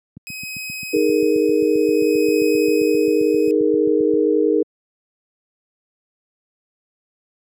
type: click train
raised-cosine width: 5 ms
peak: -20 dBFS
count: 31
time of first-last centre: 0.17-4.138 s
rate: 7.56 Hz
type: tone with tremolo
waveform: sawtooth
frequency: 2532 Hz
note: D#7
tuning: 30 cents sharp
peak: -24 dBFS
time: 0.27-3.51 s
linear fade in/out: 0 ms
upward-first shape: sine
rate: 0.56 Hz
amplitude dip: 65%
type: chord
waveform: sine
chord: D# suspended fourth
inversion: none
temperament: equal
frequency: 311.1 / 415.3 / 466.2 Hz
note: D#4 / G#4 / A#4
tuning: 0 / 0 / 0 cents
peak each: -18 / -18 / -18 dBFS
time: 0.93-4.63 s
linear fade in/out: 10 ms
effects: high-pass 150 Hz 12 dB/octave